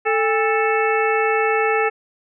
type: harmonic tone with a mistuned harmonic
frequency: 440 Hz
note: A4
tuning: in tune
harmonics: 1 / 2 / 3 / 4 / 5 / 6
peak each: -19 / -22 / -24 / -25 / -26 / -27 dBFS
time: 0.05-1.9 s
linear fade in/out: 20 ms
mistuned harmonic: 2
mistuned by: -140 cents
effects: none